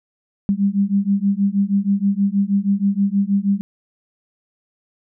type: beating tone pair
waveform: sine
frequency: 196 / 202.3 Hz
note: G3 / G#3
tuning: 0 / -45 cents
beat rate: 6.3 Hz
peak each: -18 dBFS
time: 0.49-3.61 s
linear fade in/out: 0 ms
effects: none